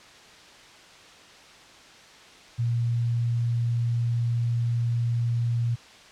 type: tone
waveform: sine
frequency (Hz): 118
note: A#2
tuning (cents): +22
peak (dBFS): -22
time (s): 2.58-5.76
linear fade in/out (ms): 20
effects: white hiss -49 dBFS RMS until 6.11 s + low-pass 5000 Hz 12 dB/octave